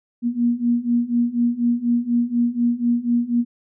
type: beating tone pair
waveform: sine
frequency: 236.3 / 240.4 Hz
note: A#3 / B3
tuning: +24 / -46 cents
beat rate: 4.1 Hz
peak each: -21 / -19 dBFS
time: 0.22-3.45 s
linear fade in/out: 50 ms
effects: none